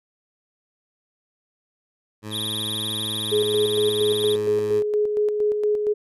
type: tone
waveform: 15% pulse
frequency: 107 Hz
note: A2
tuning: 48 cents flat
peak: -25 dBFS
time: 2.22-4.83 s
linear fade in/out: 50 ms
type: tone with vibrato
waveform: square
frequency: 3537 Hz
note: A7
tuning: 8 cents sharp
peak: -26 dBFS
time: 2.3-4.37 s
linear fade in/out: 50 ms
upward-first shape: triangle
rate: 20 Hz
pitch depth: 190 cents each way
type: tone with tremolo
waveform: sine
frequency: 420 Hz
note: G#4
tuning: 19 cents sharp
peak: -17 dBFS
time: 3.31-5.94 s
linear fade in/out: 20 ms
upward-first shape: square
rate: 4.3 Hz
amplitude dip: 40%
effects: resampled to 32000 Hz